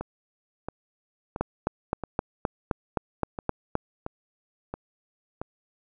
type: two click trains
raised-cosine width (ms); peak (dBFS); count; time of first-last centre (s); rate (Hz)
1; -18 / -10; 9 / 10; 0.01-5.415 / 1.41-3.754; 1.48 / 3.84
effects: none